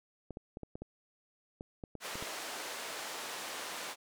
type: clicks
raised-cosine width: 2 ms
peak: -29 dBFS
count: 11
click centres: 0.307 / 0.371 / 0.571 / 0.633 / 0.755 / 0.82 / 1.609 / 1.838 / 1.953 / 2.155 / 2.225 s
type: band-pass noise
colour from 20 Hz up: pink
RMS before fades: -42 dBFS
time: 2-3.96 s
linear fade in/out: 50 ms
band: 520 to 10000 Hz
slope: 12 dB/octave
effects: none